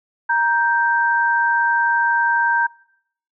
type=tone pair together; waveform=sine; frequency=937.7 / 1568 Hz; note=A#5 / G6; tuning=+10 / 0 cents; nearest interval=major sixth; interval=890 cents; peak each=-18 / -17 dBFS; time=0.29-2.67 s; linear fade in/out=10 ms; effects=noise-tail reverb RT60 0.7 s tail -24 dB re dry